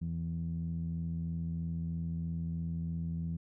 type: tone with low-pass filter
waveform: sawtooth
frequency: 83.1 Hz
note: E2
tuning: 15 cents sharp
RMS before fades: -36 dBFS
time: 0.01-3.37 s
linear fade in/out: 10 ms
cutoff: 180 Hz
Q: 5.4
effects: none